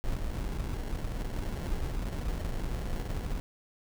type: noise with sample-and-hold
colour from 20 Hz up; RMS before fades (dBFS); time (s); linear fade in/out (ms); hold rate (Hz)
brown; -33; 0.04-3.4; 0; 1225
effects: none